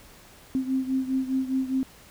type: beating tone pair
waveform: sine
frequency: 261.6 / 266.5 Hz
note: C4 / C4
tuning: 0 / +32 cents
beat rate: 4.9 Hz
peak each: -25 / -29 dBFS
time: 0.55-1.83 s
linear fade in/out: 0 ms
effects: pink hiss -51 dBFS RMS until 2.1 s